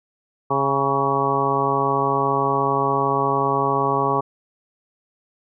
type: harmonic tone with a mistuned harmonic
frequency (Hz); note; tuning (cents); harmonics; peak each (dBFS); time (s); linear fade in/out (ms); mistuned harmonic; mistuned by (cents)
137.4; C#3; -15; 1 / 2 / 3 / 4 / 5 / 6 / 7 / 8; -28 / -29 / -24 / -29 / -28 / -26 / -25 / -22; 0.5-4.21; 10; 8; +36
effects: none